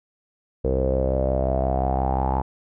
sawtooth tone with low-pass filter sweep, 65.7 Hz, C2, 8 cents sharp, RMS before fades -22 dBFS, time 0.64-2.42 s, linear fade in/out 10 ms, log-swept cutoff 480 to 880 Hz, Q 8.7, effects none

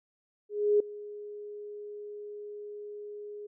sine tone with ADSR envelope, 415.3 Hz, G#4, in tune, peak -19 dBFS, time 0.49-3.47 s, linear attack 310 ms, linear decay 4 ms, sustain -20 dB, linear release 11 ms, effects none

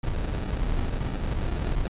brown noise with sample-and-hold, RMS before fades -27 dBFS, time 0.03-1.88 s, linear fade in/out 5 ms, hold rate 1050 Hz, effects resampled to 8000 Hz

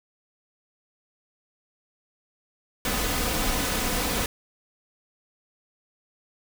pink noise with comb filter, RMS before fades -26 dBFS, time 2.85-4.26 s, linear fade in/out 2 ms, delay 4 ms, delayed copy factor +0.5, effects none

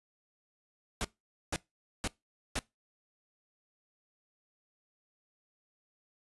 pink noise bursts, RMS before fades -33 dBFS, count 4, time 1.01-2.59 s, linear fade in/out 0 ms, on 35 ms, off 480 ms, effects noise-tail reverb RT60 0.2 s tail -22 dB re dry + resampled to 24000 Hz

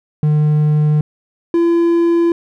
triangle tone pair in turn, 151 / 339 Hz, D3 / E4, +48 / +49 cents, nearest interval octave + major second, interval 1401 cents, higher second, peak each -8 dBFS, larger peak neither, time 0.23-1.01 / 1.54-2.32 s, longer neither, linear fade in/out 2 ms, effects none

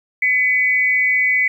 sine tone pair together, 2015 / 2250 Hz, B6 / C#7, +34 / +25 cents, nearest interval major second, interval 191 cents, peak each -16 dBFS, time 0.22-1.48 s, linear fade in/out 5 ms, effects 8-bit

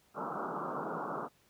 white band-pass noise, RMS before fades -38 dBFS, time 0.14-1.29 s, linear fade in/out 50 ms, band 140 to 1400 Hz, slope 96 dB/octave, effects pink hiss -68 dBFS RMS until 1.49 s + high-pass 60 Hz 12 dB/octave

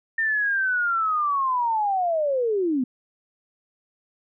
sine linear sweep, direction down, 1815 to 239.8 Hz, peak -20 dBFS, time 0.18-2.84 s, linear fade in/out 5 ms, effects none

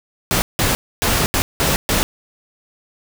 pink noise bursts at uneven times, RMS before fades -17 dBFS, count 6, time 0.31-0.42 / 0.59-0.75 / 1.02-1.26 / 1.34-1.42 / 1.6-1.76 / 1.89-2.03 s, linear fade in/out 0 ms, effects none

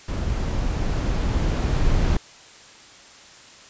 brown noise with level ramp, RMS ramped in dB -25 to -19 dBFS, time 0.08-2.17 s, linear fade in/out 5 ms, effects white hiss -46 dBFS RMS until 3.69 s + resampled to 16000 Hz

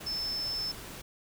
sine tone in noise, 5270 Hz, E8, 1 cent flat, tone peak -31 dBFS, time 0.06-0.72 s, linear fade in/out 10 ms, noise pink, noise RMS -44 dBFS, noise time 0-1.02 s, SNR +10 dB, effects none

